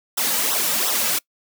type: noise with flanger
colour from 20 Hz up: white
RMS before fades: -21 dBFS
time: 0.17-1.19 s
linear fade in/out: 10 ms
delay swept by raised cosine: 0.43 to 2.83 ms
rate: 2.8 Hz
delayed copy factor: -0.85
effects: noise-tail reverb RT60 0.1 s tail -24 dB re dry + high-pass 200 Hz 12 dB/octave